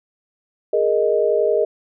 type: chord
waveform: sine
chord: Ab suspended second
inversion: none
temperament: equal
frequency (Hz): 415.3 / 466.2 / 622.3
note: Ab4 / Bb4 / Eb5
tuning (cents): 0 / 0 / 0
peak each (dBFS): -19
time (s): 0.73-1.65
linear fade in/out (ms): 5
effects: none